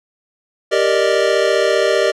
square chord, Eb major seventh, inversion first, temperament equal, 392 / 466.2 / 587.3 / 622.3 Hz, G4 / Bb4 / D5 / Eb5, 0 / 0 / 0 / 0 cents, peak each -19 dBFS, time 0.71-2.12 s, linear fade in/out 20 ms, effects low-pass 6000 Hz 12 dB/octave

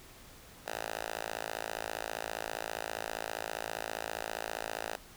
5% pulse tone with high-pass filter, 55 Hz, A1, in tune, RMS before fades -39 dBFS, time 0.66-4.96 s, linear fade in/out 5 ms, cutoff 750 Hz, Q 1.3, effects pink hiss -54 dBFS RMS until 5.16 s

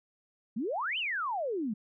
sine exponential two-way sweep, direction up then down, 197.9 to 3136 to 197.9 Hz, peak -30 dBFS, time 0.56-1.74 s, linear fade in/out 10 ms, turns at 0.98 s, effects none

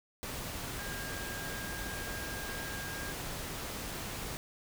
sine tone in noise, 1616 Hz, G#6, 48 cents flat, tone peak -43 dBFS, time 0.79-3.12 s, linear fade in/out 0 ms, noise pink, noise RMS -40 dBFS, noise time 0.23-4.37 s, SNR -6 dB, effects none

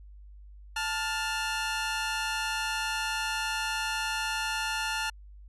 20% pulse tone pair together, 880 / 1411.9 Hz, A5 / F6, 0 / +18 cents, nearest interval minor sixth, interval 818 cents, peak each -27 dBFS, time 0.76-5.1 s, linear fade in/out 5 ms, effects added 50 Hz sine -46 dBFS peak until 5.48 s + resampled to 24000 Hz

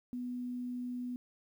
sine tone with quantisation, 247.1 Hz, B3, 1 cent sharp, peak -36 dBFS, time 0.13-1.16 s, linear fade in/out 0 ms, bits 11, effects none

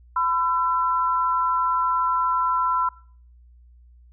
sine tone pair together, 1006.9 / 1344 Hz, B5 / E6, +33 / +33 cents, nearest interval perfect fourth, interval 500 cents, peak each -21 / -23 dBFS, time 0.16-2.89 s, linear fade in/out 5 ms, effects noise-tail reverb RT60 0.5 s tail -23 dB re dry + added 60 Hz sine -48 dBFS peak until 4.12 s

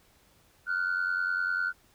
sine tone pair together, 1410 / 1500 Hz, F6 / F#6, +16 / +23 cents, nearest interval minor second, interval 107 cents, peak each -28 dBFS, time 0.66-1.73 s, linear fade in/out 50 ms, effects tanh soft clip ceiling -22 dBFS + pink hiss -63 dBFS RMS until 1.94 s

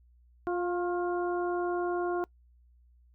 harmonic tone with a mistuned harmonic, 351.9 Hz, F4, 13 cents sharp, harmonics 1 / 2 / 3 / 4, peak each -29 / -35 / -39 / -41 dBFS, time 0.47-2.24 s, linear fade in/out 0 ms, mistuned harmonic 3, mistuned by +31 cents, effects noise-tail reverb RT60 0.1 s tail -24 dB re dry + added 60 Hz sine -58 dBFS peak until 3.14 s

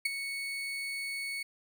35% pulse tone with ADSR envelope, 2217 Hz, C#7, in tune, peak -23 dBFS, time 0.05-1.43 s, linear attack 7 ms, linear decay 18 ms, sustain -10 dB, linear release 7 ms, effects none

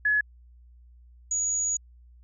sine tone pair in turn, 1698 / 6792 Hz, G#6 / G#8, +38 / +38 cents, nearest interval 2 octaves, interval 2400 cents, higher second, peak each -20 / -24 dBFS, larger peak first, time 0.05-0.21 / 1.31-1.77 s, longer second, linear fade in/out 5 ms, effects added 60 Hz sine -50 dBFS peak until 2.23 s

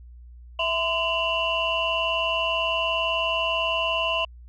sine tone cluster, 658 / 1026 / 2729 / 2932 Hz, E5 / C6 / F7 / F#7, -3 / -34 / -41 / -16 cents, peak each -27 dBFS, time 0.59-4.25 s, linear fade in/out 5 ms, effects tanh soft clip ceiling -13 dBFS + added 60 Hz sine -42 dBFS peak until 4.48 s

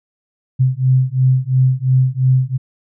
sine beating tone pair, 128.3 / 131.2 Hz, C3 / C3, -34 / +5 cents, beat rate 2.9 Hz, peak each -14 dBFS, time 0.59-2.58 s, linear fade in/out 20 ms, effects none

